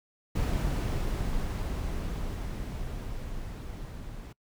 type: noise with level ramp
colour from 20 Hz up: brown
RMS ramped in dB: -27 to -41 dBFS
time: 0.35-4.33 s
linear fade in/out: 10 ms
effects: noise-tail reverb RT60 0.1 s tail -25 dB re dry